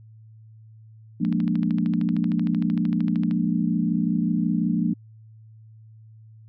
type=chord; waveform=sine; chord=Bb dominant seventh; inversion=second; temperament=equal; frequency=174.61 / 207.7 / 233.1 / 293.7 Hz; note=F3 / Ab3 / Bb3 / D4; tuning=0 / 0 / 0 / 0 cents; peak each=-24 / -26 / -25 / -28 dBFS; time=1.2-4.94 s; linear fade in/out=10 ms
type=click train; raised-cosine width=0.3 ms; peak=-24 dBFS; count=28; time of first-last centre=1.25-3.311 s; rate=13.1 Hz
effects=added 110 Hz sine -45 dBFS peak until 6.48 s